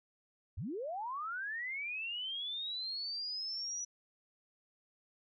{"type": "linear sweep", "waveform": "sine", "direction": "up", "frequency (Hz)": [61.6, 5910], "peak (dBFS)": -37, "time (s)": [0.57, 3.85], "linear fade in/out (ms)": 10, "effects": []}